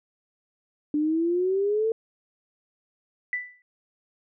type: exponential sweep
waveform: sine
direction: up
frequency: 293.7 to 454.5 Hz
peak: -21 dBFS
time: 0.94-1.92 s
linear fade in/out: 2 ms
type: tone with exponential decay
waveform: sine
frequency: 1982 Hz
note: B6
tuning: 6 cents sharp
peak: -22 dBFS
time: 3.33-3.62 s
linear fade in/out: 1 ms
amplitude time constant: 61 ms
effects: none